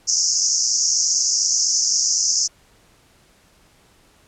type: band-pass noise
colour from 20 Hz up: white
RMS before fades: -19 dBFS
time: 0.07-2.48 s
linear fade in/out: 20 ms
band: 5100 to 6800 Hz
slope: 96 dB/octave
effects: pink hiss -55 dBFS RMS until 4.27 s + low-pass 11000 Hz 12 dB/octave